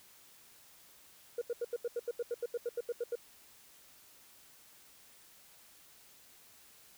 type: tone bursts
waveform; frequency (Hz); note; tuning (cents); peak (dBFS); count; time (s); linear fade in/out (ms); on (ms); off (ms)
sine; 476.5; A#4; +38; -30; 16; 1.38-3.155; 5; 35; 81
effects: tanh soft clip ceiling -30 dBFS + white hiss -60 dBFS RMS until 6.97 s